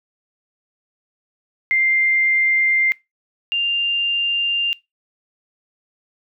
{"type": "tone pair in turn", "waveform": "sine", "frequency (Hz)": [2097, 2794], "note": ["C7", "F7"], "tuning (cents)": [3, 0], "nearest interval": "perfect fourth", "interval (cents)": 497, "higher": "second", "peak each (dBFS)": [-14, -17], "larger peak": "first", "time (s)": [[1.71, 2.92], [3.52, 4.73]], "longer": "neither", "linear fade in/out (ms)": 0, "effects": ["noise-tail reverb RT60 0.2 s tail -21 dB re dry"]}